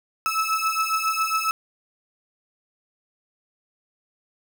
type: beating tone pair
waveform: 35% pulse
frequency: 1300 / 1307.3 Hz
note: E6 / E6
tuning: -24 / -15 cents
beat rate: 7.3 Hz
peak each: -23 dBFS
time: 0.26-1.51 s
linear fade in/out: 0 ms
effects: none